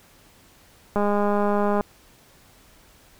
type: click train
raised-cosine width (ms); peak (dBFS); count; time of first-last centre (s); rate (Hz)
1; -10; 175; 0.96-1.809; 205
effects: pink hiss -54 dBFS RMS until 3.19 s